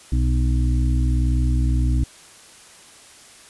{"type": "harmonic tone with a mistuned harmonic", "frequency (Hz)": 61.74, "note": "B1", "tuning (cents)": 0, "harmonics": [1, 2, 4, 5], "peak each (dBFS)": [-17, -23, -29, -31], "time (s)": [0.12, 2.04], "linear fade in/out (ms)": 5, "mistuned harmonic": 4, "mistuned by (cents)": 18, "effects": ["white hiss -46 dBFS RMS until 3.49 s", "resampled to 24000 Hz"]}